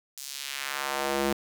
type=tone with high-pass filter sweep; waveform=square; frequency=69.3 Hz; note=C#2; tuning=in tune; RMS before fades=-31 dBFS; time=0.17-1.33 s; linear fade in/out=5 ms; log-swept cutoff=6700 to 260 Hz; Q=1.1; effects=8-bit